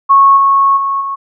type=tone with level steps; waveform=sine; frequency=1100 Hz; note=C#6; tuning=14 cents flat; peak=-3 / -6 / -12 / -16 dBFS; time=0.09-1.16 s; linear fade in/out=20 ms; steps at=0.36 / 0.76 / 1 s; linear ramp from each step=20 ms; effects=none